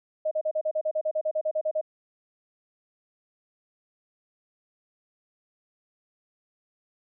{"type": "tone bursts", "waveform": "sine", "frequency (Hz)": 622, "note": "D#5", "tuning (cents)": -1, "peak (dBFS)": -23, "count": 16, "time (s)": [0.25, 1.813], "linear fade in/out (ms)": 10, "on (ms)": 63, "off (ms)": 37, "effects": []}